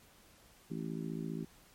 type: harmonic tone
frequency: 55 Hz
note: A1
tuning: in tune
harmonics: 3 / 4 / 5 / 6 / 7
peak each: -40 / -42 / -44 / -46 / -47 dBFS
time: 0.7-1.45 s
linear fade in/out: 10 ms
effects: pink hiss -62 dBFS RMS until 1.74 s + MP3 64 kbps